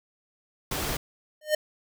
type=noise; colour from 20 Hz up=pink; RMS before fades=-30 dBFS; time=0.71-0.97 s; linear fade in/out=5 ms
type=tone with exponential growth; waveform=square; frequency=610 Hz; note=D#5; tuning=34 cents flat; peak=-18 dBFS; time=1.41-1.55 s; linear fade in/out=5 ms; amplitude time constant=29 ms
effects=none